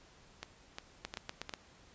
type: two click trains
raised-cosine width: 0.2 ms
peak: -23 / -21 dBFS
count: 4 / 5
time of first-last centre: 0.43-1.494 / 1.05-1.538 s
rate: 2.82 / 8.2 Hz
effects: pink hiss -61 dBFS RMS until 1.94 s + resampled to 16000 Hz